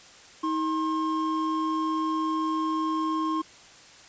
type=tone pair together; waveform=triangle; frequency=317.1 / 1069 Hz; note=D#4 / C6; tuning=+33 / +37 cents; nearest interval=octave + major sixth; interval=2104 cents; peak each=-25 / -26 dBFS; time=0.43-3.42 s; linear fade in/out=10 ms; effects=white hiss -50 dBFS RMS until 4.08 s + resampled to 16000 Hz